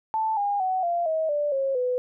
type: tone with pitch steps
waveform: sine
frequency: 880 / 811.6 / 748.6 / 690.4 / 636.8 / 587.3 / 541.7 / 499.6 Hz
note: A5 / G#5 / F#5 / F5 / D#5 / D5 / C#5 / B4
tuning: 0 / -40 / +20 / -20 / +40 / 0 / -40 / +20 cents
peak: -22 dBFS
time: 0.14-1.98 s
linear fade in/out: 0 ms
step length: 230 ms
effects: none